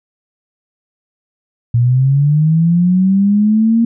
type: linear sweep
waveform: sine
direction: up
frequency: 116.54 to 233.1 Hz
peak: -8 dBFS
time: 1.74-3.85 s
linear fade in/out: 5 ms
effects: none